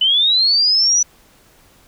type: linear sweep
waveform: sine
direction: up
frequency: 2972 to 5970 Hz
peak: -11 dBFS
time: 0.01-1.03 s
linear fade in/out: 5 ms
effects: pink hiss -51 dBFS RMS until 1.87 s